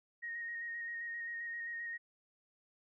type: tone with vibrato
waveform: sine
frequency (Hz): 1867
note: A#6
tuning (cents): +2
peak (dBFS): -39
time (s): 0.22-1.98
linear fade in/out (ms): 20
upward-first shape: square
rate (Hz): 7.6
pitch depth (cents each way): 15
effects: none